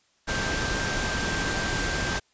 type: tone in noise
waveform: sine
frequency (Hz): 1574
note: G6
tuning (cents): +7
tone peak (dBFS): -31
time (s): 0.27-2.2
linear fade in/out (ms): 20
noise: pink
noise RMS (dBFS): -28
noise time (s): 0.27-2.2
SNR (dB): -6
effects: white hiss -66 dBFS RMS until 2.33 s + resampled to 16000 Hz